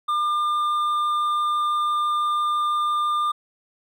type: tone with hard clipping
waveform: triangle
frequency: 1201 Hz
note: D6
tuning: 38 cents sharp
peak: -21 dBFS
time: 0.08-3.32 s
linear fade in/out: 10 ms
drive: 8 dB
effects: none